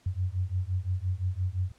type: beating tone pair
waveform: sine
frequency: 89.3 / 95.1 Hz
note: F2 / F#2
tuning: +39 / +48 cents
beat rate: 5.8 Hz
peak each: -30 dBFS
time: 0.06-1.72 s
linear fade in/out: 5 ms
effects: pink hiss -63 dBFS RMS until 1.78 s + low-pass 9000 Hz 12 dB/octave